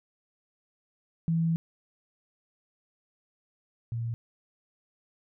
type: tone pair in turn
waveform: sine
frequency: 164.81 / 116.1 Hz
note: E3 / A#2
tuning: 0 / -7 cents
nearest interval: tritone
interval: 607 cents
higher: first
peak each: -23 / -29 dBFS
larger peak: first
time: 1.28-1.56 / 3.92-4.14 s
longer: first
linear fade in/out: 0 ms
effects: none